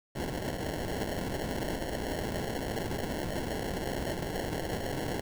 blue noise with sample-and-hold, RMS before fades -34 dBFS, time 0.15-5.21 s, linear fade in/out 10 ms, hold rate 1225 Hz, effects none

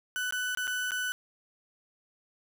35% pulse tone with dropouts, 1494 Hz, F#6, 16 cents sharp, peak -28 dBFS, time 0.16-1.12 s, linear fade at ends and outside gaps 0 ms, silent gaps 0.308-0.324 / 0.549-0.573 / 0.671-0.677 / 0.908-0.918 s, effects none

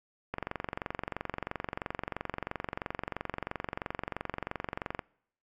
click train, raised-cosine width 0.5 ms, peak -18 dBFS, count 108, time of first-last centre 0.34-4.992 s, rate 23 Hz, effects noise-tail reverb RT60 0.7 s tail -25 dB re dry + AAC 64 kbps

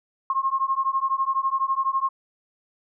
sine beating tone pair, 1068 / 1080 Hz, C6 / C#6, +35 / -45 cents, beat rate 12 Hz, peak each -24 dBFS, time 0.3-2.09 s, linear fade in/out 2 ms, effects none

